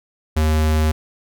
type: tone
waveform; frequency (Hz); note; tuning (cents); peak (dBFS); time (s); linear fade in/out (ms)
square; 77.78; D#2; 0; -15; 0.36-0.92; 10
effects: none